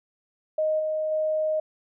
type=tone with level steps; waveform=sine; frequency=622.3 Hz; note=D#5; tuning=in tune; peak=-21 / -24 / -22 dBFS; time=0.58-1.6 s; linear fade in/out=5 ms; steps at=0.79 / 1.11 s; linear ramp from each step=10 ms; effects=none